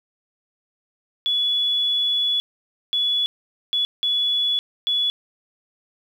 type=tone bursts at uneven times; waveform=sine; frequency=3409 Hz; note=G#7; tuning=45 cents sharp; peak=-18 dBFS; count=5; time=1.26-2.4 / 2.93-3.26 / 3.73-3.85 / 4.03-4.59 / 4.87-5.1 s; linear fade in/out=0 ms; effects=8-bit